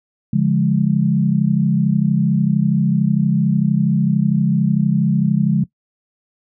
sine chord, D diminished, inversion none, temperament equal with one note detuned, 143.31 / 174.61 / 207.7 Hz, D3 / F3 / Ab3, -42 / 0 / 0 cents, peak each -17 dBFS, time 0.33-5.64 s, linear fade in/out 5 ms, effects noise-tail reverb RT60 0.1 s tail -19 dB re dry

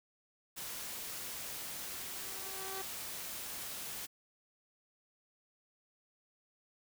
white noise, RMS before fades -43 dBFS, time 0.56-4.07 s, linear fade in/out 20 ms
15% pulse tone with exponential growth, 384.1 Hz, G4, 35 cents flat, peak -34 dBFS, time 1.48-2.82 s, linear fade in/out 5 ms, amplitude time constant 290 ms
effects none

